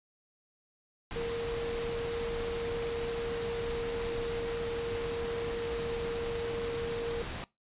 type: tone in noise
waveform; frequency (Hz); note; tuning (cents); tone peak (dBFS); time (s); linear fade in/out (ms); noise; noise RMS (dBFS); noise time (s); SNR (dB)
sine; 466.5; A#4; +1; -32; 1.16-7.22; 0; pink; -39; 1.11-7.44; +4
effects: noise-tail reverb RT60 0.2 s tail -21 dB re dry + resampled to 8000 Hz